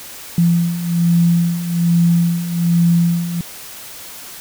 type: beating tone pair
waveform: sine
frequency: 169.8 / 171 Hz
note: F3 / F3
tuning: -48 / -36 cents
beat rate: 1.2 Hz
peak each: -18 / -13 dBFS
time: 0.38-3.41 s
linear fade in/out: 2 ms
effects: white hiss -34 dBFS RMS until 4.4 s